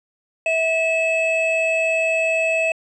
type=tone pair together; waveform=triangle; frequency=649 / 2596 Hz; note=E5 / E7; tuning=-27 / -27 cents; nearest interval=2 octaves; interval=2400 cents; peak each=-18 dBFS; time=0.46-2.72 s; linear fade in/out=2 ms; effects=resampled to 24000 Hz